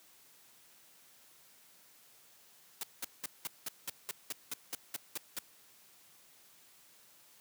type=noise bursts; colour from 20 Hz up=white; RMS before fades=-38 dBFS; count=13; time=2.81-5.389 s; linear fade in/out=2 ms; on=23 ms; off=190 ms; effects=white hiss -62 dBFS RMS until 7.4 s + high-pass 100 Hz 12 dB/octave

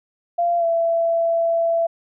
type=tone with pitch glide; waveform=sine; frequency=690 to 668.8 Hz; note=F5 to E5; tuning=-21 to +25 cents; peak=-16 dBFS; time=0.38-1.87 s; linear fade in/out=10 ms; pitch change=-54 cents; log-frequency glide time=0.58-0.65 s; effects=none

